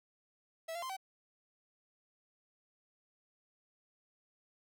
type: tone with pitch steps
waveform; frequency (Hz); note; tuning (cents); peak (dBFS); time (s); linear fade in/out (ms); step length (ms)
45% pulse; 653 / 687 / 1044 / 765; E5 / F5 / C6 / G5; -17 / -29 / -4 / -42; -39; 0.68-0.968; 10; 72
effects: none